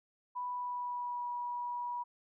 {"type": "tone with pitch glide", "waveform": "sine", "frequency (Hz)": [987.8, 969.7], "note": ["B5", "B5"], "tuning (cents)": [0, -32], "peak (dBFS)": -35, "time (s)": [0.35, 2.04], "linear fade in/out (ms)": 20, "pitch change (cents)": -32, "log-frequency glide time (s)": [0.49, 1.28], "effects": []}